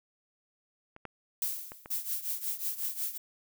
clicks, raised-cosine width 0.5 ms, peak -33 / -24 / -28 / -28 dBFS, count 4, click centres 0.964 / 1.053 / 1.719 / 1.859 s
violet noise with exponential decay, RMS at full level -29 dBFS, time 1.42-2.02 s, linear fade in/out 1 ms, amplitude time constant 130 ms
violet noise with tremolo, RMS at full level -31 dBFS, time 1.9-3.18 s, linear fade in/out 10 ms, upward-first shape triangle, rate 5.5 Hz, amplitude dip 85%
effects none

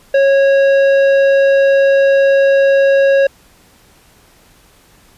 sine tone with tanh clipping, 549 Hz, C#5, 17 cents flat, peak -9 dBFS, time 0.14-3.27 s, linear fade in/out 5 ms, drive 11 dB, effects pink hiss -48 dBFS RMS until 5.17 s + resampled to 32000 Hz

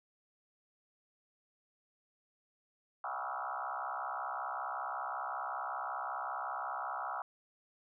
sine tone with frequency modulation, 1046.5 Hz, C6, in tune, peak -36 dBFS, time 3.04-7.22 s, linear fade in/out 2 ms, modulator 65.3 Hz, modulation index 5.4, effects none

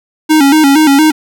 square tone with vibrato, 293.7 Hz, D4, in tune, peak -5 dBFS, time 0.29-1.12 s, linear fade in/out 20 ms, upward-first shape square, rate 4.3 Hz, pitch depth 100 cents each way, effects none

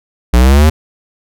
square exponential sweep, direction up, 58.27 to 80.1 Hz, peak -5 dBFS, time 0.33-0.7 s, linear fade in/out 10 ms, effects none

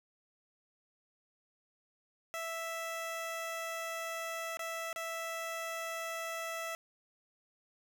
15% pulse tone with dropouts, 659.3 Hz, E5, in tune, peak -31 dBFS, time 2.34-6.75 s, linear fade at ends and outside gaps 0 ms, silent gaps 4.571-4.593 / 4.929-4.961 s, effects none

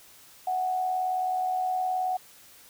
sine tone with amplitude modulation, 740 Hz, F#5, in tune, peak -23 dBFS, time 0.47-2.17 s, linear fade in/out 5 ms, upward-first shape sine, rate 79 Hz, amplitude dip 40%, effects white hiss -53 dBFS RMS until 2.69 s

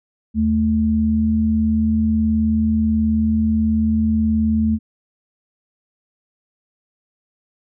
sine tone pair together, 79.51 / 220 Hz, D#2 / A3, +38 / 0 cents, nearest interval octave + tritone, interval 1762 cents, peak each -21 / -15 dBFS, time 0.34-4.79 s, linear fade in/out 50 ms, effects none

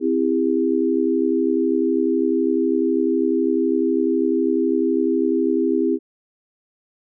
sine chord, C major, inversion none, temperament equal with one note detuned, 261.6 / 329.6 / 401.6 Hz, C4 / E4 / G4, 0 / 0 / +42 cents, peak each -21 / -20 / -21 dBFS, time 0-5.99 s, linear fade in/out 50 ms, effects none

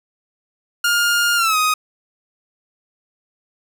sawtooth tone with pitch glide, 1413 to 1251.6 Hz, F6 to D#6, +20 to +10 cents, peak -11 dBFS, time 0.84-1.74 s, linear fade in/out 5 ms, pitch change -210 cents, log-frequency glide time 1.36-1.57 s, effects none

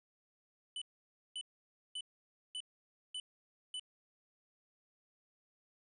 square tone bursts, 2997 Hz, F#7, 22 cents sharp, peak -40 dBFS, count 6, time 0.76-3.796 s, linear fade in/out 2 ms, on 56 ms, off 540 ms, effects resampled to 24000 Hz

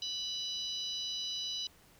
harmonic tone, 987.8 Hz, B5, in tune, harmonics 3 / 4 / 5 / 6, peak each -40 / -38 / -44 / -47 dBFS, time 0.02-1.67 s, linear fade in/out 2 ms, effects pink hiss -62 dBFS RMS until 1.99 s

